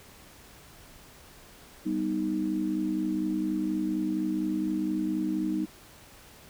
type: chord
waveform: sine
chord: G augmented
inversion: none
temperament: equal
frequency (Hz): 196 / 246.9 / 311.1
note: G3 / B3 / D#4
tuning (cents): 0 / 0 / 0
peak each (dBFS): -32 / -34 / -28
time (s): 1.85-5.66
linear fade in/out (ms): 20
effects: pink hiss -52 dBFS RMS until 6.49 s